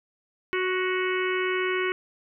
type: harmonic tone with a mistuned harmonic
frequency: 369.4 Hz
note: F#4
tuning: 3 cents flat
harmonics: 1 / 3 / 4 / 5 / 6 / 7 / 8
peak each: -26 / -33 / -33 / -33 / -32 / -38 / -38 dBFS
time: 0.53-1.92 s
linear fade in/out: 0 ms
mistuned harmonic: 5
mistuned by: +32 cents
effects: none